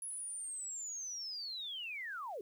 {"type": "linear sweep", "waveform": "sine", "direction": "down", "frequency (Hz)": [10548, 366], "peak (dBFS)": -40, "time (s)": [0.02, 2.41], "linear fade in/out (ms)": 2, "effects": ["11-bit"]}